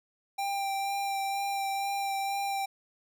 square tone with vibrato, 790 Hz, G5, 13 cents sharp, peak -30 dBFS, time 0.38-2.66 s, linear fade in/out 10 ms, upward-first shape sine, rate 2.1 Hz, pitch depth 14 cents each way, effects none

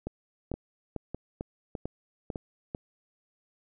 two click trains, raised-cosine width 2 ms, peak -21 / -20 dBFS, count 4 / 7, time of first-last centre 0.54-2.358 / 0.07-2.749 s, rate 1.65 / 2.24 Hz, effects none

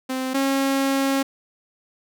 sawtooth tone pair in turn, 260 / 272.1 Hz, C4 / C#4, -11 / -32 cents, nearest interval minor second, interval 79 cents, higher second, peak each -20 / -15 dBFS, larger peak second, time 0.09-0.34 / 0.34-1.23 s, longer second, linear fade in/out 10 ms, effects none

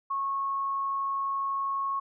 sine tone, 1097 Hz, C#6, 18 cents flat, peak -27 dBFS, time 0.1-2 s, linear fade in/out 10 ms, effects none

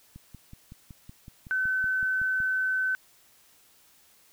click train, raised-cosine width 5 ms, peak -32 dBFS, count 13, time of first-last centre 0.16-2.403 s, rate 5.35 Hz
sine tone, 1522 Hz, F#6, 48 cents sharp, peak -24 dBFS, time 1.51-2.95 s, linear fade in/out 0 ms
effects white hiss -60 dBFS RMS until 4.32 s

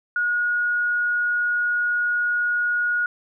sine tone, 1446 Hz, F#6, 40 cents flat, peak -19 dBFS, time 0.16-3.06 s, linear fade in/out 2 ms, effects none

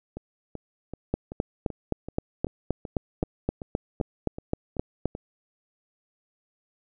two click trains, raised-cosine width 2 ms, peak -11 / -22 dBFS, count 16 / 14, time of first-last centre 1.14-5.056 / 0.17-5.151 s, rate 3.83 / 2.61 Hz, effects none

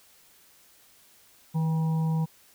harmonic tone with a mistuned harmonic, 160 Hz, D#3, 49 cents sharp, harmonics 1 / 3 / 5 / 6, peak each -23 / -43 / -43 / -41 dBFS, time 1.54-2.26 s, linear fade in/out 20 ms, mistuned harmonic 3, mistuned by +27 cents, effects white hiss -58 dBFS RMS until 2.54 s

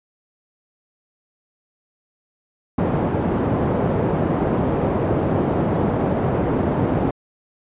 pink band-pass noise, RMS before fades -20 dBFS, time 2.78-7.11 s, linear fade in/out 5 ms, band 110 to 670 Hz, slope 12 dB/octave, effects resampled to 8000 Hz

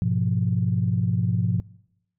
sine chord, F diminished, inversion first, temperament equal, 103.83 / 123.47 / 174.61 Hz, Ab2 / Cb3 / F3, 0 / 0 / 0 cents, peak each -24 dBFS, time 0.02-1.6 s, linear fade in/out 0 ms, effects noise-tail reverb RT60 0.9 s tail -24 dB re dry + tanh soft clip ceiling -10 dBFS

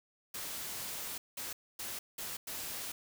white noise bursts at uneven times, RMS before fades -41 dBFS, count 5, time 0.34-1.18 / 1.37-1.53 / 1.79-1.99 / 2.18-2.37 / 2.47-2.92 s, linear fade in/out 5 ms, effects none

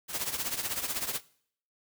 white noise with tremolo, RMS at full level -30 dBFS, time 0.08-1.21 s, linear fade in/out 50 ms, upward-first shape triangle, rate 16 Hz, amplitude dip 80%, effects noise-tail reverb RT60 0.6 s tail -21 dB re dry

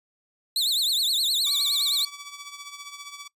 40% pulse tone with vibrato, 3910 Hz, B7, 18 cents flat, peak -20 dBFS, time 0.56-2.05 s, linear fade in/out 2 ms, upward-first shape triangle, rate 9.6 Hz, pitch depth 230 cents each way
10% pulse tone with tremolo, 1147 Hz, D6, 41 cents flat, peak -27 dBFS, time 1.46-3.28 s, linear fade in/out 10 ms, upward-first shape triangle, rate 15 Hz, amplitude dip 70%
effects noise-tail reverb RT60 0.1 s tail -21 dB re dry + resampled to 32000 Hz

